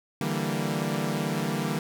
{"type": "chord", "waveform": "sawtooth", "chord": "E half-diminished seventh", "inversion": "third", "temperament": "equal with one note detuned", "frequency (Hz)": [146.83, 164.81, 196, 232.1], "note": ["D3", "E3", "G3", "Bb3"], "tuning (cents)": [0, 0, 0, -7], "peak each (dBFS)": -28, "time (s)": [0.21, 1.79], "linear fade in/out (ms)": 2, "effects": []}